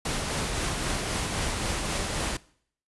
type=noise with tremolo; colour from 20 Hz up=pink; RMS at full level=-28 dBFS; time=0.05-2.37 s; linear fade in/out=5 ms; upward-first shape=triangle; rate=3.8 Hz; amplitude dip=30%; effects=noise-tail reverb RT60 0.6 s tail -21 dB re dry + resampled to 24000 Hz